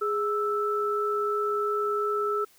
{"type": "tone pair together", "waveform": "sine", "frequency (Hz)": [415.1, 1318], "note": ["G#4", "E6"], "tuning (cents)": [-1, -1], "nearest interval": "octave + minor sixth", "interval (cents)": 2000, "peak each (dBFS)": -27, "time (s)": [0.01, 2.45], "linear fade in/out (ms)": 10, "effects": ["white hiss -59 dBFS RMS until 2.58 s"]}